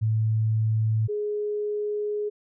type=tone pair in turn; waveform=sine; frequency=110 / 417.6 Hz; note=A2 / G#4; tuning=0 / +10 cents; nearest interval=octave + major seventh; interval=2310 cents; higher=second; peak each=-20 / -25 dBFS; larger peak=first; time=0.01-1.08 / 1.08-2.3 s; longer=second; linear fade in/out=20 ms; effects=none

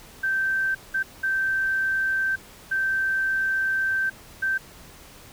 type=tone bursts at uneven times; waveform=sine; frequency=1558 Hz; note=G6; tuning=11 cents flat; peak=-21 dBFS; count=5; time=0.23-0.75 / 0.94-1.03 / 1.23-2.36 / 2.71-4.1 / 4.42-4.58 s; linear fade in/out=10 ms; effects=pink hiss -47 dBFS RMS until 5.32 s

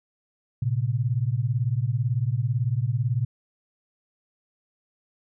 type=beating tone pair; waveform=sine; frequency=113.6 / 131.6 Hz; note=A#2 / C3; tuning=-44 / +10 cents; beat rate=18 Hz; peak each=-24 / -25 dBFS; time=0.62-3.25 s; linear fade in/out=5 ms; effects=none

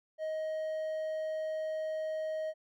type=tone; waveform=triangle; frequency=628 Hz; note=D#5; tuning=16 cents sharp; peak=-31 dBFS; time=0.18-2.54 s; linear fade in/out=50 ms; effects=none

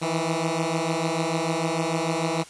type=beating tone pair; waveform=10% pulse; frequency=160 / 166.7 Hz; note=D#3 / E3; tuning=+49 / +20 cents; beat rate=6.7 Hz; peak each=-18 dBFS; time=0.01-2.44 s; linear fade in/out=20 ms; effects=white hiss -46 dBFS RMS until 2.49 s + resampled to 22050 Hz

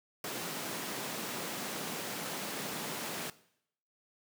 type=high-pass noise; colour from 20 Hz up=pink; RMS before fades=-39 dBFS; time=0.24-3.3 s; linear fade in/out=2 ms; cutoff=160 Hz; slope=24 dB/octave; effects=noise-tail reverb RT60 0.7 s tail -18 dB re dry

